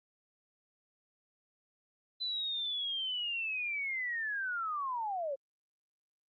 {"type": "linear sweep", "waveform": "sine", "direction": "down", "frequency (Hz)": [4034, 523.3], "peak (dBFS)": -33, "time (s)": [2.2, 5.36], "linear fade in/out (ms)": 20, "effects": ["Opus 48 kbps"]}